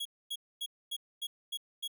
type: tone bursts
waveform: 45% pulse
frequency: 3322 Hz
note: G#7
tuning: in tune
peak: -34 dBFS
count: 7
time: 0-1.878 s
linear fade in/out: 10 ms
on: 54 ms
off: 250 ms
effects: none